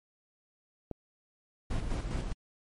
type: click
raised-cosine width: 2 ms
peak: -23 dBFS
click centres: 0.913 s
type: noise with tremolo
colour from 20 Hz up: brown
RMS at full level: -31 dBFS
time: 1.7-2.33 s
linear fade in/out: 10 ms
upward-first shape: square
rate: 4.9 Hz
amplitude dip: 45%
effects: MP3 48 kbps